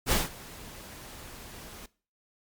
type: noise with ADSR envelope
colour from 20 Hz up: pink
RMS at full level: -23 dBFS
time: 0.06-1.86 s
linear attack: 57 ms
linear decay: 170 ms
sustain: -22 dB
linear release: 4 ms
effects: noise-tail reverb RT60 0.4 s tail -21 dB re dry + MP3 96 kbps